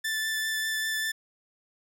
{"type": "tone with vibrato", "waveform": "sawtooth", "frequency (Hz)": 1760, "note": "A6", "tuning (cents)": 0, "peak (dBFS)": -24, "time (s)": [0.04, 1.12], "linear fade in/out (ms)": 10, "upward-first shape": "triangle", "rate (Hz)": 5.1, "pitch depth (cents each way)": 12, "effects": []}